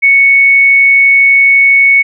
sine tone, 2217 Hz, C#7, in tune, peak -3 dBFS, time 0.02-2.03 s, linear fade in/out 20 ms, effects none

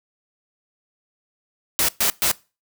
white noise bursts, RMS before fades -19 dBFS, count 3, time 1.79-2.315 s, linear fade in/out 0 ms, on 95 ms, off 120 ms, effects noise-tail reverb RT60 0.3 s tail -22 dB re dry

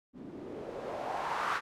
blue noise with low-pass filter sweep, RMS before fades -37 dBFS, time 0.13-1.61 s, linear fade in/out 50 ms, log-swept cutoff 230 to 1400 Hz, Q 2.5, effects none

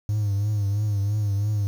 triangle tone with vibrato, 102.9 Hz, G#2, 16 cents flat, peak -18 dBFS, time 0.09-1.67 s, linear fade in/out 0 ms, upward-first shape triangle, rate 3 Hz, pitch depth 78 cents each way, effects tanh soft clip ceiling -15 dBFS + 8-bit

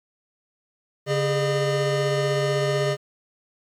square tone cluster, 141.2 / 407.7 / 606 Hz, C#3 / G#4 / D#5, +32 / -32 / -46 cents, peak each -26 dBFS, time 1.06-2.97 s, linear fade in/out 50 ms, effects low-pass 7000 Hz 12 dB/octave + 9-bit

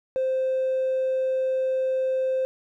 sine tone with hard clipping, 522 Hz, C5, 4 cents flat, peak -22 dBFS, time 0.16-2.45 s, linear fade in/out 0 ms, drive 1 dB, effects none

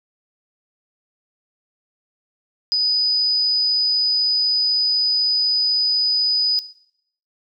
sine tone, 4978 Hz, D#8, in tune, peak -15 dBFS, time 2.72-6.59 s, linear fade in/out 0 ms, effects noise-tail reverb RT60 0.7 s tail -17 dB re dry

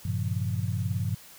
sine chord, G half-diminished seventh, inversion none, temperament equal with one note detuned, 98 / 116.54 / 138.59 / 173.31 Hz, G2 / Bb2 / Db3 / F3, 0 / 0 / 0 / -13 cents, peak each -29 / -31 / -35 / -35 dBFS, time 0.05-1.15 s, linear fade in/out 5 ms, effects white hiss -50 dBFS RMS until 1.38 s

